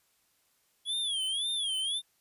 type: tone with vibrato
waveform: square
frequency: 3324 Hz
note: G#7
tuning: 1 cent sharp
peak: -30 dBFS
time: 0.85-2.02 s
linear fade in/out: 50 ms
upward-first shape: sine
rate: 1.9 Hz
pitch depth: 150 cents each way
effects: white hiss -71 dBFS RMS until 2.2 s + resampled to 32000 Hz